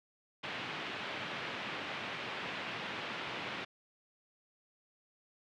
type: band-pass noise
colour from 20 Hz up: white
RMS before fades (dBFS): -41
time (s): 0.43-3.65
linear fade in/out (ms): 10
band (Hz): 110 to 3100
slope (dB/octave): 24
effects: none